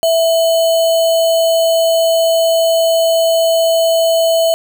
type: tone with sample-and-hold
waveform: sine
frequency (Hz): 659.3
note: E5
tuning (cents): 0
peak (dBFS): -9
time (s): 0.03-4.54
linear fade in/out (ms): 0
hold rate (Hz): 3675
effects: none